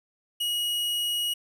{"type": "tone", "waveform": "45% pulse", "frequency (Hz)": 2900, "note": "F#7", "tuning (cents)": -35, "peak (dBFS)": -25, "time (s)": [0.4, 1.34], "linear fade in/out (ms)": 10, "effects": []}